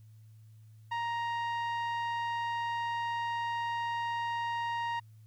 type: tone with low-pass filter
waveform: sawtooth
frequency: 936 Hz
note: A#5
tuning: 7 cents sharp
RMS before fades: -34 dBFS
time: 0.91-5 s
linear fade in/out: 10 ms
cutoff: 2300 Hz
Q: 0.74
effects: added 109 Hz sine -52 dBFS peak until 5.26 s + white hiss -74 dBFS RMS until 5.26 s